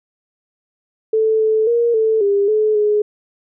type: tone with pitch steps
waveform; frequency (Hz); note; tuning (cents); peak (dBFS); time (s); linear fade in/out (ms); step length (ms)
sine; 439.6 / 437 / 470.6 / 441.1 / 401.7 / 429.5 / 419.5; A4 / A4 / A#4 / A4 / G4 / A4 / G#4; -2 / -12 / +16 / +4 / +42 / -42 / +17; -12; 1.13-3.02; 5; 270
effects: none